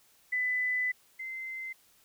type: tone pair in turn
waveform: sine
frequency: 2000 / 2071 Hz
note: B6 / C7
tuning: +21 / -18 cents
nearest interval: minor second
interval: 61 cents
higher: second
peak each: -27 / -36 dBFS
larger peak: first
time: 0.32-0.92 / 1.19-1.73 s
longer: first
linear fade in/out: 10 ms
effects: white hiss -64 dBFS RMS until 2.04 s